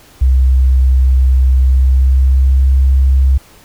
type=tone with pitch glide; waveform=sine; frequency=64.9 to 66.61 Hz; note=C2 to C2; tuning=-13 to +32 cents; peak=-5 dBFS; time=0.21-3.38 s; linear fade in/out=10 ms; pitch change=+45 cents; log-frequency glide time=1.55-2.7 s; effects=tanh soft clip ceiling -2 dBFS + pink hiss -43 dBFS RMS until 3.64 s